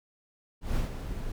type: noise with ADSR envelope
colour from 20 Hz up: brown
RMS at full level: -26 dBFS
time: 0.61-1.32 s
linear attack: 150 ms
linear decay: 140 ms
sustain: -9 dB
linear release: 5 ms
effects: none